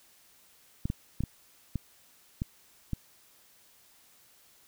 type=clicks; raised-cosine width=5 ms; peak=-18 dBFS; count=7; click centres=0.855 / 0.901 / 1.206 / 1.237 / 1.757 / 2.419 / 2.933 s; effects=white hiss -61 dBFS RMS until 4.67 s